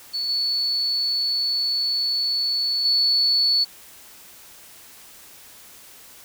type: tone with level steps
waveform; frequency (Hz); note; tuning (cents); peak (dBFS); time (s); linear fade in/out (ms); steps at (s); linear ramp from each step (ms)
sine; 4435; C#8; 0; -23 / -20 / -16; 0.13-3.65; 20; 0.29 / 2.85; 2
effects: white hiss -46 dBFS RMS until 6.24 s